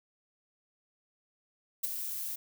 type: noise with ADSR envelope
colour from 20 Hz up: violet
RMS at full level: -28 dBFS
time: 1.83-2.36 s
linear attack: 15 ms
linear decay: 13 ms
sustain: -9 dB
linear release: 11 ms
effects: none